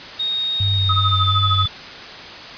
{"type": "tone with pitch glide", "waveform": "sine", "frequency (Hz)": [3728, 3478], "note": ["A#7", "A7"], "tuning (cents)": [-1, -21], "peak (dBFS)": -19, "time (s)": [0.19, 1.68], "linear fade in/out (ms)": 10, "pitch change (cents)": -120, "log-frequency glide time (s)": [0.81, 1.47]}
{"type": "tone with vibrato", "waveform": "sine", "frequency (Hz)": 97.4, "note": "G2", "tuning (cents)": -11, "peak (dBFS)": -17, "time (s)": [0.6, 1.66], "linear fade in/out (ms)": 5, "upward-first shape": "square", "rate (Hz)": 2.8, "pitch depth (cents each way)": 21}
{"type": "tone with tremolo", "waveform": "sine", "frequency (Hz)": 1268, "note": "D#6", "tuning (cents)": 32, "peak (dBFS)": -15, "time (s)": [0.89, 1.66], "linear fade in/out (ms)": 5, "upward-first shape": "sine", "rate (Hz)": 13, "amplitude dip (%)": 90}
{"effects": ["white hiss -34 dBFS RMS until 2.57 s", "resampled to 11025 Hz"]}